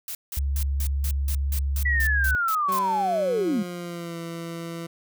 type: noise bursts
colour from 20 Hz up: blue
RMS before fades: -33 dBFS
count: 12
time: 0.08-2.79 s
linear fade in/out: 2 ms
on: 70 ms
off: 170 ms
type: tone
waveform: sine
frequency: 69.3 Hz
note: C#2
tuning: in tune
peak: -22 dBFS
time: 0.37-2.35 s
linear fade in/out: 0 ms
type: linear sweep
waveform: sine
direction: down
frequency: 1971 to 180 Hz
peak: -21 dBFS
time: 1.85-3.63 s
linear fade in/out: 10 ms
type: tone with pitch glide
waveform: 20% pulse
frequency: 191.4 to 167.59 Hz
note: G3 to E3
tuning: -41 to +29 cents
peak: -27 dBFS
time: 2.68-4.87 s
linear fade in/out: 10 ms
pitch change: -230 cents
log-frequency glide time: 2.98-4.18 s
effects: none